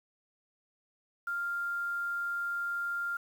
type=tone with quantisation; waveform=sine; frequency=1396.9 Hz; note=F6; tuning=in tune; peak=-31 dBFS; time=1.27-3.17 s; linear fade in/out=5 ms; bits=9; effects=none